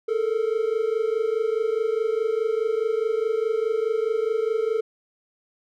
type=tone pair together; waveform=triangle; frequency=431.9 / 456.7 Hz; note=A4 / A#4; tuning=-32 / -36 cents; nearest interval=minor second; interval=96 cents; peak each=-22 dBFS; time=0.08-4.81 s; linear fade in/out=10 ms; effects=none